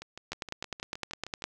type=two click trains; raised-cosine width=0.2 ms; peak=-16 / -24 dBFS; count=12 / 10; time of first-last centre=0.32-1.44 / 0.02-1.422 s; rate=9.82 / 6.42 Hz; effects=none